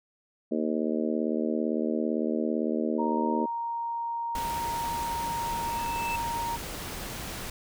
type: harmonic tone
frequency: 77.78 Hz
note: D#2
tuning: in tune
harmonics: 3 / 4 / 5 / 6 / 7 / 8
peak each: -29 / -31 / -33 / -35 / -36 / -37 dBFS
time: 0.51-3.46 s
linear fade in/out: 10 ms
type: tone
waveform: sine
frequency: 932.3 Hz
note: A#5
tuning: in tune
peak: -29 dBFS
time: 2.98-6.57 s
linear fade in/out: 20 ms
type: noise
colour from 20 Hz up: pink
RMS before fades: -37 dBFS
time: 4.35-7.5 s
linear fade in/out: 2 ms
type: tone with exponential growth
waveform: triangle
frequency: 2637 Hz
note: E7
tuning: in tune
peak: -29 dBFS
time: 5.28-6.16 s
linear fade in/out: 5 ms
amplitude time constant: 190 ms
effects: none